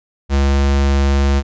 square tone, 69.3 Hz, C#2, in tune, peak -12 dBFS, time 0.29-1.43 s, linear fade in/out 50 ms, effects resampled to 16000 Hz

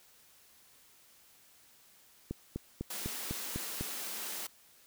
click train, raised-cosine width 3 ms, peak -23 dBFS, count 7, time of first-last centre 2.31-3.81 s, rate 4 Hz
white high-pass noise, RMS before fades -40 dBFS, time 2.9-4.47 s, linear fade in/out 5 ms, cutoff 180 Hz, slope 96 dB/octave
effects white hiss -62 dBFS RMS until 4.86 s

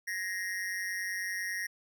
square tone with amplitude modulation, 1872 Hz, A#6, 7 cents sharp, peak -30 dBFS, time 0.07-1.67 s, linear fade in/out 10 ms, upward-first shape sine, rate 190 Hz, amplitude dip 85%, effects none

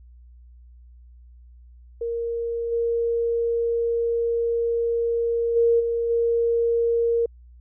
sine tone with level steps, 466.2 Hz, A#4, in tune, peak -24 / -20 / -15 / -21 / -18 dBFS, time 2.01-7.26 s, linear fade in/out 5 ms, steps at 2.71 / 5.55 / 5.79 / 6.09 s, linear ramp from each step 20 ms, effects added 60 Hz sine -45 dBFS peak until 7.6 s

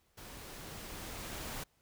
pink noise with level ramp, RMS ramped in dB -50 to -41 dBFS, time 0.17-1.64 s, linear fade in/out 10 ms, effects pink hiss -73 dBFS RMS until 1.81 s

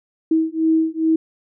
sine beating tone pair, 320 / 322.4 Hz, D#4 / E4, +49 / -38 cents, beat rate 2.4 Hz, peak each -18 dBFS, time 0.31-1.16 s, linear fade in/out 5 ms, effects none

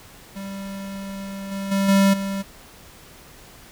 square tone with level steps, 196 Hz, G3, in tune, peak -31 / -27 / -19 / -14 / -25 dBFS, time 0.35-2.43 s, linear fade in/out 20 ms, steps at 1.51 / 1.71 / 1.88 / 2.13 s, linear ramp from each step 10 ms, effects pink hiss -46 dBFS RMS until 3.71 s

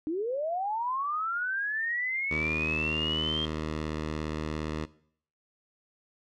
sine linear sweep, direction up, 296 to 3206 Hz, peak -28 dBFS, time 0.07-3.45 s, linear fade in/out 0 ms
10% pulse tone with pitch glide, 78 to 77.28 Hz, D#2 to D#2, +5 to -11 cents, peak -23 dBFS, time 2.3-4.86 s, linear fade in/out 20 ms, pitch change -16 cents, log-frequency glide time 3.26-3.99 s
effects noise-tail reverb RT60 0.6 s tail -19 dB re dry + low-pass 5000 Hz 12 dB/octave

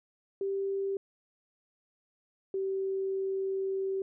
sine tone pair in turn, 392 / 385.7 Hz, G4 / G4, 0 / -28 cents, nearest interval unison, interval 28 cents, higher first, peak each -29 / -29 dBFS, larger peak neither, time 0.41-0.97 / 2.54-4.02 s, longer second, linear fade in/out 2 ms, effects none

